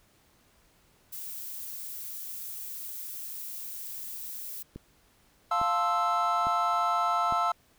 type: noise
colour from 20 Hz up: violet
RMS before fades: -39 dBFS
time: 1.12-4.63 s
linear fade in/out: 10 ms
type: click train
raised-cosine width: 3 ms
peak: -27 dBFS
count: 4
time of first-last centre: 4.76-7.324 s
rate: 1.17 Hz
type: chord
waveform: triangle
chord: F major seventh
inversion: none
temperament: equal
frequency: 698.5 / 880 / 1046.5 / 1318.5 Hz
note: F5 / A5 / C6 / E6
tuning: 0 / 0 / 0 / 0 cents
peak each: -28 / -31 / -31 / -25 dBFS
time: 5.51-7.52 s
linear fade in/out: 5 ms
effects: pink hiss -64 dBFS RMS until 7.78 s